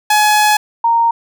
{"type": "tone pair in turn", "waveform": ["sawtooth", "sine"], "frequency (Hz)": [845, 927.1], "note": ["G#5", "A#5"], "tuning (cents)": [30, -10], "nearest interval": "major second", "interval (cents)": 160, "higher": "second", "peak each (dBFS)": [-5, -9], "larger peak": "first", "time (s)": [[0.1, 0.57], [0.84, 1.11]], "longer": "first", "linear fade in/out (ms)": 5, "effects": []}